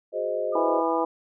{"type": "chord", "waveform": "sine", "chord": "Ab dominant seventh", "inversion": "third", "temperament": "equal with one note detuned", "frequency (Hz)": [367.2, 415.3, 523.3, 622.3], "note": ["Gb4", "Ab4", "C5", "Eb5"], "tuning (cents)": [-13, 0, 0, 0], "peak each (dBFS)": [-34, -32, -29, -28], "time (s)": [0.12, 0.83], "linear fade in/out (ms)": 50}
{"type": "tone", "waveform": "sine", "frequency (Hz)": 1209, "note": "D6", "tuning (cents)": 50, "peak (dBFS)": -32, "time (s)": [0.52, 1.05], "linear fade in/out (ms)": 20}
{"type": "harmonic tone", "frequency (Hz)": 164.81, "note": "E3", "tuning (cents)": 0, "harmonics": [2, 3, 4, 5, 6], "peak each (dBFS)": [-28, -27, -30, -29, -28], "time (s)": [0.55, 1.05], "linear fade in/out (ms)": 5}
{"effects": []}